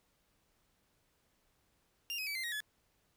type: tone with pitch steps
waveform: 30% pulse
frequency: 2794 / 2533 / 2296 / 2081 / 1886.4 / 1710 Hz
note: F7 / D#7 / D7 / C7 / A#6 / A6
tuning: 0 / +30 / -40 / -10 / +20 / -50 cents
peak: -34 dBFS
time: 2.1-2.604 s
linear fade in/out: 0 ms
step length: 84 ms
effects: pink hiss -75 dBFS RMS until 3.16 s